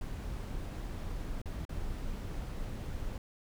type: noise with dropouts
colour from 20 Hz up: brown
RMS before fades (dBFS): -38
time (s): 0.01-3.18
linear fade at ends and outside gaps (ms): 2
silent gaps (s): 1.417-1.457 / 1.652-1.692
effects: none